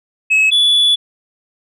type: tone pair in turn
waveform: sine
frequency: 2574 / 3436 Hz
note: E7 / A7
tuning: -42 / -42 cents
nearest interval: perfect fourth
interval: 500 cents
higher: second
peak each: -6 dBFS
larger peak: neither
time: 0.3-0.51 / 0.51-0.96 s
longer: second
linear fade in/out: 20 ms
effects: tanh soft clip ceiling -8 dBFS